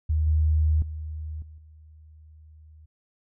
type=tone with level steps; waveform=sine; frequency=77.5 Hz; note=D#2; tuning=6 cents flat; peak=-20 / -18 / -31 / -42 / -47 dBFS; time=0.09-2.86 s; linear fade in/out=10 ms; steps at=0.27 / 0.82 / 1.42 / 1.58 s; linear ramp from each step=2 ms; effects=none